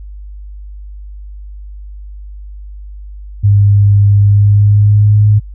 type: tone with pitch glide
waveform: sine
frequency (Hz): 101.4 to 104.85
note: G#2 to G#2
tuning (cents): -41 to +17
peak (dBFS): -4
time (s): 3.43-5.4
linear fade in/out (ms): 20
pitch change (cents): +58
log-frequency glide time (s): 4.2-5.21
effects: added 50 Hz sine -26 dBFS peak until 5.54 s

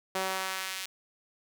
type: tone with high-pass filter sweep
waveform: sawtooth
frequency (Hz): 189.3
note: F#3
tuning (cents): +40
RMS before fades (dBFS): -34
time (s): 0.15-0.86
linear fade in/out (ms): 5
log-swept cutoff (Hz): 510 to 2800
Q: 0.85
effects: none

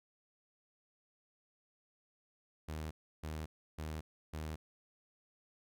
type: tone bursts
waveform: sawtooth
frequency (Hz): 77.78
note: D#2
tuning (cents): 0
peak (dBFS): -36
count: 4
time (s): 2.68-4.56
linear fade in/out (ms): 10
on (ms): 230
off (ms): 320
effects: none

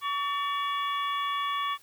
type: harmonic tone with a mistuned harmonic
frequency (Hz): 567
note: C#5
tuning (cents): +39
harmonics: 2 / 3 / 4 / 5 / 6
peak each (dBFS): -28 / -39 / -39 / -42 / -37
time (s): 0.01-1.78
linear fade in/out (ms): 50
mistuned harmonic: 3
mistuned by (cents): +87
effects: white hiss -58 dBFS RMS until 1.82 s

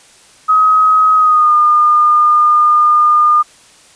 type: tone with pitch glide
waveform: sine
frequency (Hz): 1267 to 1213.3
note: D#6 to D#6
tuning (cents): +31 to -44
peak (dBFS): -6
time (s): 0.48-3.43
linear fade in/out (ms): 20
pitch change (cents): -75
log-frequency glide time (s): 1.15-1.54
effects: white hiss -44 dBFS RMS until 3.95 s + resampled to 22050 Hz

